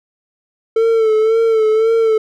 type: tone with vibrato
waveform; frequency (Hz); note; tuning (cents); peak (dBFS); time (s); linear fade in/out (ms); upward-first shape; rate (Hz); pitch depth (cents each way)
triangle; 444.4; A4; +17; -8; 0.76-2.18; 5; sine; 1.9; 46
effects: none